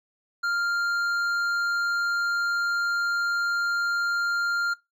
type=tone with hard clipping; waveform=triangle; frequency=1396.9 Hz; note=F6; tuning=in tune; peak=-25 dBFS; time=0.43-4.74 s; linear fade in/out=10 ms; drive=11 dB; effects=noise-tail reverb RT60 0.2 s tail -20 dB re dry